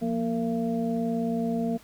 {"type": "tone cluster", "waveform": "sine", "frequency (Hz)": [174.4, 233.1, 456.4, 680], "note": ["F3", "A#3", "A#4", "F5"], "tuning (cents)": [-2, 0, -37, -46], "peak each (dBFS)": [-34, -26, -33, -34], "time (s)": [0.01, 1.78], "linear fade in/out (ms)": 20, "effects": ["pink hiss -54 dBFS RMS until 1.83 s"]}